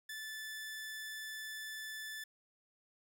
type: tone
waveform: sawtooth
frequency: 1749 Hz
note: A6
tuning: 11 cents flat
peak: -39 dBFS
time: 0.09-2.24 s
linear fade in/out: 5 ms
effects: none